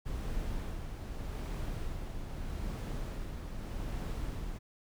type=noise with tremolo; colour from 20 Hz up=brown; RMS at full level=-36 dBFS; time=0.05-4.59 s; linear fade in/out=20 ms; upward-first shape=sine; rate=0.81 Hz; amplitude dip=40%; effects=none

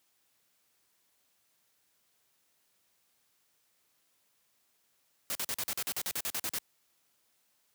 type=noise bursts; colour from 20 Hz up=white; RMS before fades=-34 dBFS; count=14; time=5.3-6.586 s; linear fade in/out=0 ms; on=51 ms; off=44 ms; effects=white hiss -73 dBFS RMS until 7.74 s + high-pass 80 Hz 12 dB/octave

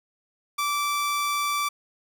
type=tone; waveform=sawtooth; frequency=1164 Hz; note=D6; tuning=16 cents flat; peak=-20 dBFS; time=0.58-1.69 s; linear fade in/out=10 ms; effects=none

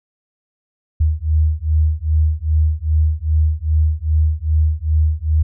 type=beating tone pair; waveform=sine; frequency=76.6 / 79.1 Hz; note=D#2 / D#2; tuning=-27 / +29 cents; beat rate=2.5 Hz; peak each=-16 dBFS; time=1-5.43 s; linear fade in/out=10 ms; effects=none

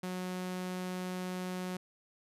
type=tone; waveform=sawtooth; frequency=182.9 Hz; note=F#3; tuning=20 cents flat; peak=-32 dBFS; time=0.03-1.77 s; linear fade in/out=5 ms; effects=resampled to 32000 Hz

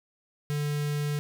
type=tone with notch filter; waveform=square; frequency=146.9 Hz; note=D3; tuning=1 cent sharp; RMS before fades=-29 dBFS; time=0.5-1.19 s; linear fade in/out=0 ms; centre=840 Hz; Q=1.2; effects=none

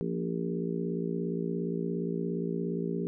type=harmonic tone with a mistuned harmonic; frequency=57.2 Hz; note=A#1; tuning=32 cents flat; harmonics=3 / 4 / 5 / 6 / 7 / 8; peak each=-33 / -37 / -39 / -41 / -35 / -41 dBFS; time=0.01-3.07 s; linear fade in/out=0 ms; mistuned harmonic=5; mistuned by=-17 cents; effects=none

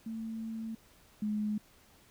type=tone pair in turn; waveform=sine; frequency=223.7 / 211.1 Hz; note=A3 / G#3; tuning=+29 / +29 cents; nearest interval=minor second; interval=100 cents; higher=first; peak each=-36 / -30 dBFS; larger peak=second; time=0.06-0.75 / 1.22-1.58 s; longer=first; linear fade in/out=5 ms; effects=pink hiss -62 dBFS RMS until 2.1 s

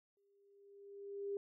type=tone with exponential growth; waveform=sine; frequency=400.8 Hz; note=G4; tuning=38 cents sharp; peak=-36 dBFS; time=0.17-1.37 s; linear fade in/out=1 ms; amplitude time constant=260 ms; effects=none

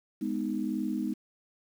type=chord; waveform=sine; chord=G# minor; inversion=none; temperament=just; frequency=207.7 / 249.2 / 311.5 Hz; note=G#3 / B3 / D#4; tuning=0 / +16 / +2 cents; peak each=-33 dBFS; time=0.21-1.14 s; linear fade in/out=10 ms; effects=9-bit

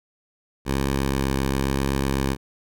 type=tone with vibrato; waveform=10% pulse; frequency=67.7 Hz; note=C#2; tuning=40 cents flat; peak=-13 dBFS; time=0.65-2.37 s; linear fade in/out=50 ms; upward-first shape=triangle; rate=1 Hz; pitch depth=14 cents each way; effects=none

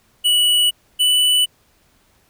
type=tone pair in turn; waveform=square; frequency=2944 / 2976 Hz; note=F#7 / F#7; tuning=-9 / +9 cents; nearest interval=unison; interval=18 cents; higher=second; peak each=-13 dBFS; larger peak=neither; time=0.24-0.71 / 0.99-1.46 s; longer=neither; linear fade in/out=20 ms; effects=pink hiss -58 dBFS RMS until 2.29 s

